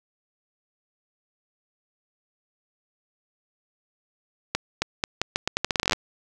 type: accelerating click train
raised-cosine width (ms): 0.2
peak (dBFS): -5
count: 18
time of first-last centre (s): 4.55-5.932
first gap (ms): 270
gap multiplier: 0.81
effects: none